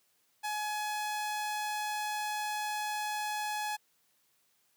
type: tone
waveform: sawtooth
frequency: 844 Hz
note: G#5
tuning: 28 cents sharp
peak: -29 dBFS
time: 0.43-3.77 s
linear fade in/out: 20 ms
effects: white hiss -72 dBFS RMS until 4.76 s + high-pass 100 Hz 12 dB/octave